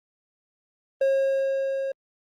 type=tone with level ramp; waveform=triangle; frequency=541 Hz; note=C#5; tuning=42 cents flat; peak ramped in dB=-16 to -24 dBFS; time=1.01-1.92 s; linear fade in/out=5 ms; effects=Opus 24 kbps